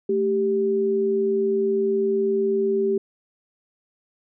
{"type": "tone pair together", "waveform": "sine", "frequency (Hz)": [220.1, 392], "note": ["A3", "G4"], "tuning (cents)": [1, 0], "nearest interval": "minor seventh", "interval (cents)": 999, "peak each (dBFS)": [-27, -19], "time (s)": [0.09, 2.98], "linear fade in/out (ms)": 5, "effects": []}